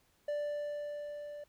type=tone with level ramp; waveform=triangle; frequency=587.3 Hz; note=D5; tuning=in tune; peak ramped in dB=-30 to -41 dBFS; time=0.28-1.44 s; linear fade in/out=5 ms; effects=pink hiss -71 dBFS RMS until 1.48 s